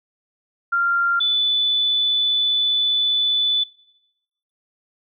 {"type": "tone pair in turn", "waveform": "sine", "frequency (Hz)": [1388, 3485], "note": ["F6", "A7"], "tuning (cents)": [-11, -17], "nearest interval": "octave + major third", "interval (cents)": 1594, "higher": "second", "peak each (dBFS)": -16, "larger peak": "neither", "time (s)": [[0.72, 1.2], [1.2, 3.64]], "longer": "second", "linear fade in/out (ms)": 10, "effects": ["noise-tail reverb RT60 0.9 s tail -22 dB re dry"]}